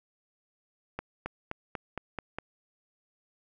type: accelerating click train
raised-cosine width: 0.5 ms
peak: -19 dBFS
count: 7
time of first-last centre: 0.99-2.386 s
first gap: 270 ms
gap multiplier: 0.94
effects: none